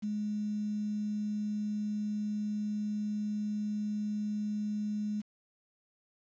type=tone with quantisation; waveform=sine; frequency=210 Hz; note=G#3; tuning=19 cents sharp; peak=-31 dBFS; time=0.02-5.22 s; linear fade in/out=20 ms; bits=9; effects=resampled to 16000 Hz